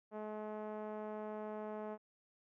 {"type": "tone with low-pass filter", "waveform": "5% pulse", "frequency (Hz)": 213.4, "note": "G#3", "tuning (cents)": 47, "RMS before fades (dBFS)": -44, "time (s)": [0.11, 1.98], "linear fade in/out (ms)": 50, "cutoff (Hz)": 650, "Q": 1.2, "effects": []}